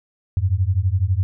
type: beating tone pair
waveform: sine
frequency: 88 / 100 Hz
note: F2 / G2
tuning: +14 / +35 cents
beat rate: 12 Hz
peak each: -19 / -19 dBFS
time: 0.37-1.23 s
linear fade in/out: 0 ms
effects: none